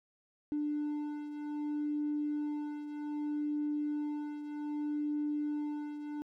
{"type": "beating tone pair", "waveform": "triangle", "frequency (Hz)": [296.4, 297.04], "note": ["D4", "D4"], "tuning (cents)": [16, 20], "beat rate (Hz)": 0.64, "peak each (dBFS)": [-31, -37], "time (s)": [0.52, 6.22], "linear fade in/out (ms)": 0, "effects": ["tanh soft clip ceiling -28 dBFS"]}